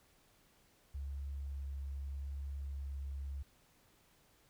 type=tone with vibrato; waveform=sine; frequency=69.3 Hz; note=C#2; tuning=in tune; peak=-39 dBFS; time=0.94-3.43 s; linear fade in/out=10 ms; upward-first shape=sine; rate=0.84 Hz; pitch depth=9 cents each way; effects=pink hiss -69 dBFS RMS until 4.49 s

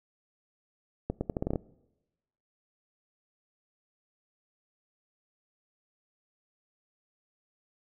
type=accelerating click train; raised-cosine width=2 ms; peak=-16 dBFS; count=9; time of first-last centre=1.1-1.558 s; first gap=110 ms; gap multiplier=0.8; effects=noise-tail reverb RT60 1.0 s tail -22 dB re dry

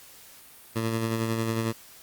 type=tone with tremolo; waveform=15% pulse; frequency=113.1 Hz; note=A2; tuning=48 cents sharp; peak=-18 dBFS; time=0.75-1.73 s; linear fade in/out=20 ms; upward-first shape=sine; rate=11 Hz; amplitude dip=35%; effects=white hiss -50 dBFS RMS until 2.02 s + Opus 48 kbps

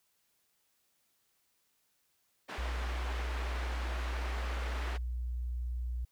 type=band-pass noise; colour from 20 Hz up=white; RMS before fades=-43 dBFS; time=2.48-4.98 s; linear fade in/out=20 ms; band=220 to 1900 Hz; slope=12 dB/octave
type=tone; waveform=sine; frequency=60.6 Hz; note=B1; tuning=32 cents flat; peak=-33 dBFS; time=2.58-6.05 s; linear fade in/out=5 ms
effects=white hiss -75 dBFS RMS until 6.11 s

